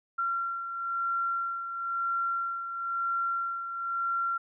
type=beating tone pair; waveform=sine; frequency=1370 / 1371 Hz; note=F6 / F6; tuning=-34 / -32 cents; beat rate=1 Hz; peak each=-29 / -37 dBFS; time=0.18-4.38 s; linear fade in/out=10 ms; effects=none